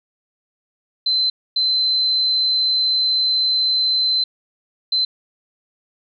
sine tone bursts at uneven times, 4068 Hz, C8, 50 cents flat, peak -15 dBFS, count 3, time 1.06-1.3 / 1.56-4.24 / 4.92-5.05 s, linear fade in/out 5 ms, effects none

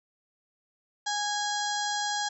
harmonic tone, 826 Hz, G#5, 10 cents flat, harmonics 1 / 2 / 4 / 5 / 6 / 7 / 8 / 9, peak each -31 / -34 / -37 / -38 / -39 / -39 / -40 / -41 dBFS, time 1.06-2.29 s, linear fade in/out 10 ms, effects none

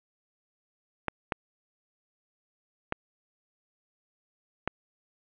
clicks, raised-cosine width 0.5 ms, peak -12 dBFS, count 4, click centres 1.083 / 1.322 / 2.924 / 4.676 s, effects resampled to 8000 Hz + 9-bit

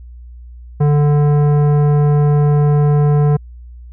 triangle tone with tanh clipping, 146.83 Hz, D3, in tune, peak -11 dBFS, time 0.8-3.37 s, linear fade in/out 10 ms, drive 18 dB, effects added 60 Hz sine -32 dBFS peak until 3.92 s

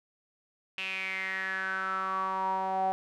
sawtooth tone with band-pass filter sweep, 190 Hz, F#3, 46 cents sharp, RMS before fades -32 dBFS, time 0.78-2.92 s, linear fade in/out 0 ms, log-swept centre 2700 to 730 Hz, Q 8, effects none

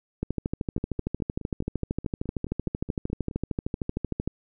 two click trains, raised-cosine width 3 ms, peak -14 / -24 dBFS, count 54 / 13, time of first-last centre 0.23-4.276 / 0.78-3.312 s, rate 13.1 / 4.74 Hz, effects none

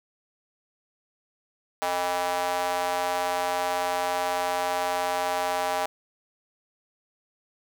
square tone with high-pass filter, 89.1 Hz, F2, 35 cents sharp, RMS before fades -27 dBFS, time 1.82-5.86 s, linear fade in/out 0 ms, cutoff 730 Hz, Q 3, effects none

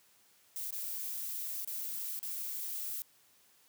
violet noise with dropouts, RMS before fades -39 dBFS, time 0.56-3.02 s, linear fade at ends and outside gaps 0 ms, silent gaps 0.707-0.726 / 1.647-1.675 / 2.191-2.229 s, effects white hiss -66 dBFS RMS until 3.68 s + high-pass 80 Hz 12 dB/octave

